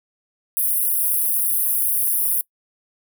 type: high-pass noise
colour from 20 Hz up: pink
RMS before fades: -20 dBFS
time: 0.57-2.41 s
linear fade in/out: 0 ms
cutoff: 9700 Hz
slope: 96 dB/octave
effects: noise-tail reverb RT60 0.1 s tail -23 dB re dry